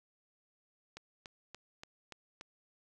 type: click train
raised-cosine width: 0.2 ms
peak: -29 dBFS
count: 6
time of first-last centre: 0.97-2.411 s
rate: 3.47 Hz
effects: none